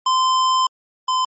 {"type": "tone pair in turn", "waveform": "square", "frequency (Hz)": [1034, 1025.7], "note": ["C6", "C6"], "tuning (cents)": [-21, -35], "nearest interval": "unison", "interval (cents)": 14, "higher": "first", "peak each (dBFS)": [-15, -17], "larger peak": "first", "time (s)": [[0.06, 0.67], [1.08, 1.25]], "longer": "first", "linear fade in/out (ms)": 5, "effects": ["MP3 32 kbps"]}